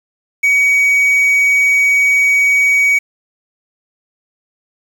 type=tone with quantisation; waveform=triangle; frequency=2259 Hz; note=C#7; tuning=32 cents sharp; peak=-7 dBFS; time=0.43-2.99 s; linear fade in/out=10 ms; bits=6; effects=none